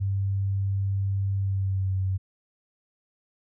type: tone with pitch glide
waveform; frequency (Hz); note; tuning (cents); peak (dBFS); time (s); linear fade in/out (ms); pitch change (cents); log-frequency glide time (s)
sine; 98 to 94.88; G2 to F#2; 0 to +44; -23; 0-2.18; 20; -56; 1.37-1.95
effects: none